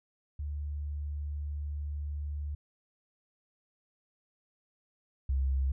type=tone pair in turn; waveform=sine; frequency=73.3 / 66.95 Hz; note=D2 / C2; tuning=-3 / +40 cents; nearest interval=major second; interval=157 cents; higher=first; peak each=-33 / -26 dBFS; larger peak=second; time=0.39-2.55 / 5.29-5.72 s; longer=first; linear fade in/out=5 ms; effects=none